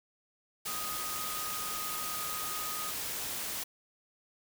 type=tone in noise; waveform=sine; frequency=1246 Hz; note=D#6; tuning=2 cents sharp; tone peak=-40 dBFS; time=0.67-2.91 s; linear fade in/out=10 ms; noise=white; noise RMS=-37 dBFS; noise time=0.65-3.64 s; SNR=-6 dB; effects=none